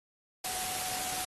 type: tone in noise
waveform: sine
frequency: 740 Hz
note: F#5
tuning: in tune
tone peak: -41 dBFS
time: 0.44-1.25 s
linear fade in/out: 5 ms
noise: white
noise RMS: -35 dBFS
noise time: 0.44-1.25 s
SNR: -9 dB
effects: AAC 32 kbps